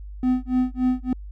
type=tone with tremolo; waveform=triangle; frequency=253.7 Hz; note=B3; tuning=47 cents sharp; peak=-14 dBFS; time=0.23-1.13 s; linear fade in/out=2 ms; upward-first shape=sine; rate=3.5 Hz; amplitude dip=100%; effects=added 50 Hz sine -34 dBFS peak until 1.31 s